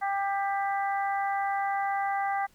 harmonic tone, 396.2 Hz, G4, 18 cents sharp, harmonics 2 / 3 / 4 / 5, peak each -27 / -36 / -37 / -37 dBFS, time 0.01-2.47 s, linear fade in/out 20 ms, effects pink hiss -63 dBFS RMS until 2.54 s

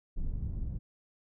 pink low-pass noise, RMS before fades -34 dBFS, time 0.16-0.79 s, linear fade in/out 20 ms, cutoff 110 Hz, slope 12 dB/octave, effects none

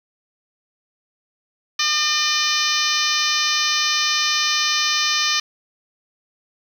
harmonic tone with a mistuned harmonic, 604 Hz, D5, 48 cents sharp, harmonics 2 / 3 / 4 / 5 / 6 / 7 / 8 / 9 / 10, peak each -26 / -26 / -26 / -26 / -26 / -26 / -26 / -26 / -26 dBFS, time 1.79-5.4 s, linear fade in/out 5 ms, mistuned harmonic 7, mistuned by -20 cents, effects 7-bit

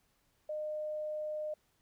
sine tone, 610 Hz, D#5, 34 cents flat, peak -35 dBFS, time 0.49-1.54 s, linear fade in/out 5 ms, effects pink hiss -74 dBFS RMS until 1.81 s

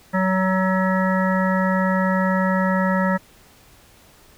harmonic tone with a mistuned harmonic, 187.8 Hz, F#3, 26 cents sharp, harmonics 1 / 3 / 5 / 7 / 9 / 10, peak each -19 / -24 / -26 / -27 / -29 / -29 dBFS, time 0.13-3.18 s, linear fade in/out 20 ms, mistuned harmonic 10, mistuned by +37 cents, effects pink hiss -51 dBFS RMS until 4.37 s

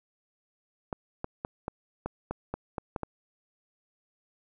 clicks, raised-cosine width 1 ms, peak -18 dBFS, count 10, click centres 0.928 / 1.244 / 1.449 / 1.681 / 2.06 / 2.31 / 2.54 / 2.782 / 2.962 / 3.033 s, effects none

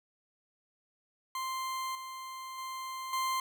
40% pulse tone with level steps, 1046.5 Hz, C6, in tune, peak -33 / -40 / -37 / -29 dBFS, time 1.35-3.4 s, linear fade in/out 2 ms, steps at 1.95 / 2.58 / 3.13 s, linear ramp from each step 2 ms, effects none

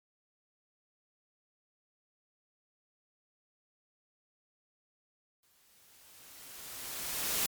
white noise with exponential growth, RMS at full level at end -30 dBFS, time 5.43-7.46 s, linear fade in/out 1 ms, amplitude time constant 440 ms, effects MP3 96 kbps

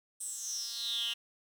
10% pulse tone with high-pass filter sweep, 233.1 Hz, A#3, in tune, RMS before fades -37 dBFS, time 0.2-1.14 s, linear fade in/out 10 ms, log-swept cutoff 8700 to 2800 Hz, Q 8.4, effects none

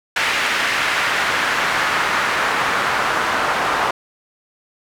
pink noise with band-pass filter sweep, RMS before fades -19 dBFS, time 0.16-3.91 s, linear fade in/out 5 ms, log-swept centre 2000 to 1100 Hz, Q 1.4, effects none

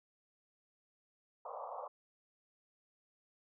pink band-pass noise, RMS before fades -45 dBFS, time 1.45-1.88 s, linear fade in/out 5 ms, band 490 to 1200 Hz, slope 96 dB/octave, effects none

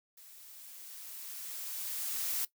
blue noise with level ramp, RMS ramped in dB -55 to -33 dBFS, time 0.17-2.45 s, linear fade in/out 5 ms, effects noise-tail reverb RT60 0.1 s tail -17 dB re dry

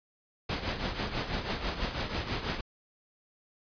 pink noise with tremolo, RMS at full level -30 dBFS, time 0.49-2.61 s, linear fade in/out 5 ms, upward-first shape triangle, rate 6.1 Hz, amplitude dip 70%, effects resampled to 11025 Hz

